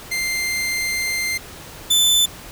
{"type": "tone pair in turn", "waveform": "sawtooth", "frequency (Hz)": [2092, 3518], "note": ["C7", "A7"], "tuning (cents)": [-1, -1], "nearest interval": "major sixth", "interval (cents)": 900, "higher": "second", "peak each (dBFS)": [-17, -10], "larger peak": "second", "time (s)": [[0.11, 1.38], [1.9, 2.26]], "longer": "first", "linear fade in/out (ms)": 10, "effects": ["pink hiss -38 dBFS RMS until 2.51 s"]}